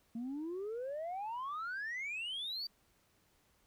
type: exponential sweep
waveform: sine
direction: up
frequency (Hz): 224.6 to 4699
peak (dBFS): -36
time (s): 0.15-2.67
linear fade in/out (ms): 5
effects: tanh soft clip ceiling -36 dBFS + pink hiss -72 dBFS RMS until 3.66 s